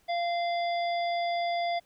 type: harmonic tone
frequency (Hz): 691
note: F5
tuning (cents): -19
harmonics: 1 / 3 / 5 / 7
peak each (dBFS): -27 / -37 / -41 / -44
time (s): 0.08-1.8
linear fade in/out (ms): 20
effects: pink hiss -66 dBFS RMS until 1.85 s